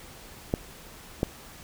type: clicks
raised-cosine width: 2 ms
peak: -10 dBFS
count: 2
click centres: 0.539 / 1.231 s
effects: pink hiss -47 dBFS RMS until 1.63 s